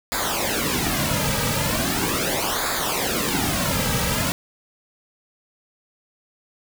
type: noise with flanger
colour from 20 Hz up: pink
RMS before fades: -23 dBFS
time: 0.12-4.32 s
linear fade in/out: 0 ms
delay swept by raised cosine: 0.34 to 2.84 ms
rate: 0.39 Hz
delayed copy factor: -0.75
effects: none